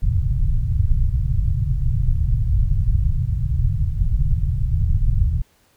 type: low-pass noise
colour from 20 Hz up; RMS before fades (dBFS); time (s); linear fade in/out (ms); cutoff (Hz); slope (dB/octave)
pink; -18; 0.02-5.42; 10; 140; 48
effects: pink hiss -59 dBFS RMS until 5.76 s